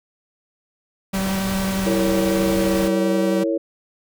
pink noise, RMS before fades -29 dBFS, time 1.13-2.89 s, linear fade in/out 20 ms
45% pulse tone with vibrato, 192.4 Hz, G3, 32 cents flat, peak -21 dBFS, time 1.13-3.44 s, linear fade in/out 10 ms, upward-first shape triangle, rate 11 Hz, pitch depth 15 cents each way
sine chord, A# diminished, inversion second, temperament equal with one note detuned, 329.6 / 456.3 / 554.4 Hz, E4 / A#4 / C#5, 0 / -37 / 0 cents, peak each -21 / -25 / -23 dBFS, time 1.86-3.58 s, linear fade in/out 10 ms
effects none

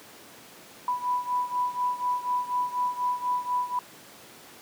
sine beating tone pair, 987.8 / 991.9 Hz, B5 / B5, 0 / +7 cents, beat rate 4.1 Hz, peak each -27 / -30 dBFS, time 0.88-3.79 s, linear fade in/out 2 ms, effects pink hiss -48 dBFS RMS until 4.61 s + high-pass 200 Hz 12 dB/octave

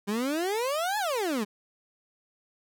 30% pulse exponential two-way sweep, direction up then down, 196 to 874 to 196 Hz, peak -24 dBFS, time 0.07-1.45 s, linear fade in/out 20 ms, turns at 0.98 s, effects none

